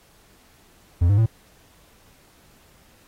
triangle tone with pitch steps, 86.4 / 101.2 / 112.1 Hz, F2 / G#2 / A2, -18 / -44 / +33 cents, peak -12 dBFS, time 1.01-1.262 s, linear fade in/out 10 ms, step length 84 ms, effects pink hiss -56 dBFS RMS until 3.07 s + AAC 48 kbps

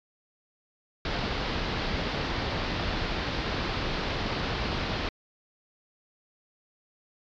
pink low-pass noise, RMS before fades -30 dBFS, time 1.05-5.09 s, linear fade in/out 2 ms, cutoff 4900 Hz, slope 48 dB/octave, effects MP3 96 kbps

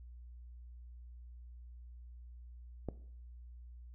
click, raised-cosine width 2 ms, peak -24 dBFS, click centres 2.887 s, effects noise-tail reverb RT60 0.6 s tail -17 dB re dry + added 60 Hz sine -49 dBFS peak until 3.94 s

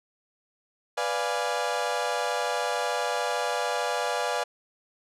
30% pulse chord, B diminished seventh, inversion none, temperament equal, 493.9 / 587.3 / 698.5 / 830.6 Hz, B4 / D5 / F5 / Ab5, 0 / 0 / 0 / 0 cents, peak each -29 dBFS, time 0.97-4.44 s, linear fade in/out 10 ms, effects low-pass 9000 Hz 12 dB/octave

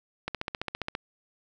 click train, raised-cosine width 0.3 ms, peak -15 dBFS, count 11, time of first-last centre 0.28-0.951 s, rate 14.9 Hz, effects none

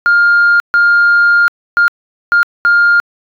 sine tone bursts at uneven times, 1407 Hz, F6, 12 cents sharp, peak -4 dBFS, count 5, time 0.06-0.6 / 0.74-1.48 / 1.77-1.88 / 2.32-2.43 / 2.65-3 s, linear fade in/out 0 ms, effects tanh soft clip ceiling -3 dBFS

